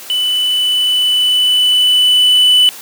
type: tone with level ramp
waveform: triangle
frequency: 2989 Hz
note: F#7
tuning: 17 cents sharp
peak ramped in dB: -11 to -4 dBFS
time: 0.1-2.69 s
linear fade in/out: 0 ms
effects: white hiss -32 dBFS RMS until 2.81 s + high-pass 200 Hz 12 dB/octave